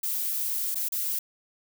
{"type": "noise with dropouts", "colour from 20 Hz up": "violet", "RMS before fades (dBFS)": -29, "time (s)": [0.03, 1.19], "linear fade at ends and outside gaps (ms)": 5, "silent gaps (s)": [[0.746, 0.755], [0.887, 0.921]], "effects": []}